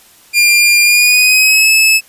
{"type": "tone with pitch glide", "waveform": "sawtooth", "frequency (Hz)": [2399, 2601], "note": ["D7", "E7"], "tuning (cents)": [36, -24], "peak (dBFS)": -3, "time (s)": [0.33, 2.01], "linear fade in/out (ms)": 50, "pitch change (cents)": 140, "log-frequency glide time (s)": [0.82, 1.71], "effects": ["white hiss -44 dBFS RMS until 2.08 s", "resampled to 32000 Hz"]}